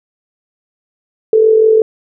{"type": "tone with amplitude modulation", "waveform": "sine", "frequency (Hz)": 440, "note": "A4", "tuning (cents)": 0, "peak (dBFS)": -3, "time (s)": [1.33, 1.82], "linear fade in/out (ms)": 2, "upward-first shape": "sine", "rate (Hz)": 45.4, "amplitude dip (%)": 55, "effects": []}